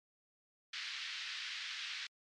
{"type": "band-pass noise", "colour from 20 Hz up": "white", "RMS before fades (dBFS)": -43, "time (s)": [0.73, 2.07], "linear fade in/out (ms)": 5, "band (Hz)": [1600, 4500], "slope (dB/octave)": 24, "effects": ["low-pass 7000 Hz 12 dB/octave", "MP3 96 kbps"]}